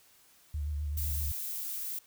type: tone with vibrato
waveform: sine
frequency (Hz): 74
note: D2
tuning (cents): +14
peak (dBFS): -31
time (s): 0.54-1.32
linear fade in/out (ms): 5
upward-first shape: triangle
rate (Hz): 7.8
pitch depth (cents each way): 56
type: noise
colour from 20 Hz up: violet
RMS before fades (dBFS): -37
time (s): 0.97-1.99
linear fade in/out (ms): 5
effects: white hiss -62 dBFS RMS until 2.06 s